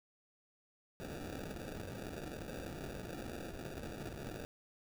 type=noise with sample-and-hold; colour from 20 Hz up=white; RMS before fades=-45 dBFS; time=1-4.45 s; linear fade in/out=0 ms; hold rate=1050 Hz; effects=none